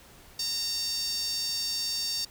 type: tone with high-pass filter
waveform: sawtooth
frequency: 918 Hz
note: A#5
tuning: 27 cents flat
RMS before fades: -31 dBFS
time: 0.39-2.25 s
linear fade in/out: 5 ms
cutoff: 4900 Hz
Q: 6.9
effects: pink hiss -53 dBFS RMS until 2.3 s